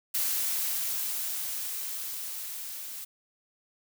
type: noise with level ramp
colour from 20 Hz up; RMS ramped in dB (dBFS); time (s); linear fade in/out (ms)
blue; -28 to -40; 0.14-3.05; 10
effects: none